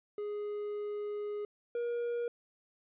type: tone pair in turn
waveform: triangle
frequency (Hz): 415.3 / 475.5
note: G#4 / A#4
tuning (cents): 0 / +34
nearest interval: major second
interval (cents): 234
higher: second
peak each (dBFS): -33 / -30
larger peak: second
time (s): 0.18-1.45 / 1.75-2.28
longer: first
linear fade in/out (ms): 2
effects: resampled to 8000 Hz